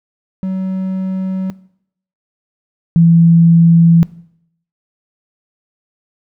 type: tone pair in turn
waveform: triangle / sine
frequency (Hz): 188.6 / 167.38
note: F#3 / E3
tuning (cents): +33 / +27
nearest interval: major second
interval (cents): 206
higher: first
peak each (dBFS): -14 / -5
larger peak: second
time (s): 0.43-1.5 / 2.96-4.03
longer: neither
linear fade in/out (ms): 0
effects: noise-tail reverb RT60 0.7 s tail -20 dB re dry